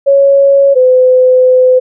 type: tone pair in turn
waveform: sine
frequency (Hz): 554.4 / 509.1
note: C#5 / C5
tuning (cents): 0 / -47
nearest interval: minor second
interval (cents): 147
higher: first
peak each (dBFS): -3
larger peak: neither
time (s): 0.06-0.75 / 0.75-1.8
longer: second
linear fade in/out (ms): 20
effects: none